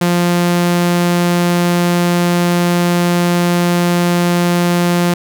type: tone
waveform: sawtooth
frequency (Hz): 174.7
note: F3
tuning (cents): +1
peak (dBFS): -7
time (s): 0.01-5.14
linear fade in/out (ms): 5
effects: none